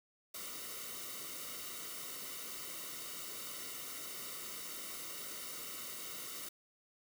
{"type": "noise with comb filter", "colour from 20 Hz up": "white", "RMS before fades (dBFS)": -45, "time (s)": [0.34, 6.49], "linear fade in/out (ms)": 5, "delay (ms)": 1.2, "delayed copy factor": -0.75, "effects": []}